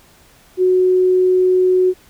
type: tone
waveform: sine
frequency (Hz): 368.3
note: F#4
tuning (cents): -8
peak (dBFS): -10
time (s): 0.57-1.94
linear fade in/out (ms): 50
effects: pink hiss -49 dBFS RMS until 2.09 s